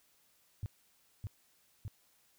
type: tone with echo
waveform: sine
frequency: 102.6 Hz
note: G#2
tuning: 21 cents flat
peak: -34 dBFS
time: 0.63-0.66 s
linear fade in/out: 0 ms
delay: 610 ms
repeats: 2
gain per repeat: -2 dB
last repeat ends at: 1.88 s
effects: white hiss -70 dBFS RMS until 2.38 s